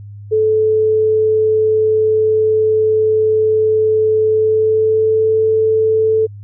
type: tone with pitch glide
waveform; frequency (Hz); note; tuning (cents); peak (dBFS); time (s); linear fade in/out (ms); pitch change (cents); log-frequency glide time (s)
sine; 434.8 to 439.3; A4 to A4; -21 to -3; -10; 0.31-6.27; 20; +18; 4.27-5.28
effects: added 102 Hz sine -30 dBFS peak until 6.43 s